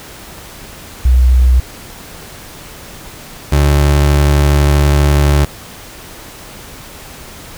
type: tone pair in turn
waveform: sine / 30% pulse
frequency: 62.8 / 72.2 Hz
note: B1 / D2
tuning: +30 / -29 cents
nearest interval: major second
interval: 241 cents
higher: second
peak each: -5 dBFS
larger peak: neither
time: 1.05-1.6 / 3.52-5.45 s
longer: second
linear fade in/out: 5 ms
effects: pink hiss -33 dBFS RMS until 7.57 s